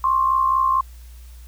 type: tone pair together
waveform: sine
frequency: 1056.6 / 1121 Hz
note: C6 / C#6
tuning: +17 / +19 cents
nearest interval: minor second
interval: 102 cents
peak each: -16 / -23 dBFS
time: 0.04-0.81 s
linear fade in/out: 2 ms
effects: added 60 Hz sine -38 dBFS peak until 1.47 s + white hiss -53 dBFS RMS until 1.47 s